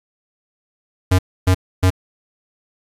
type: tone bursts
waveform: square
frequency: 92.5 Hz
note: F#2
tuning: in tune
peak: -11 dBFS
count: 3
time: 1.11-1.904 s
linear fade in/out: 10 ms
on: 78 ms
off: 280 ms
effects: resampled to 32000 Hz + 7-bit